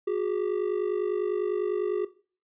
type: ring-modulated tone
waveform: triangle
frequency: 390 Hz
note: G4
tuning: 9 cents flat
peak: -20 dBFS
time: 0.07-2.05 s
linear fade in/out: 5 ms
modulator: 25 Hz
effects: noise-tail reverb RT60 0.4 s tail -17 dB re dry + resampled to 8000 Hz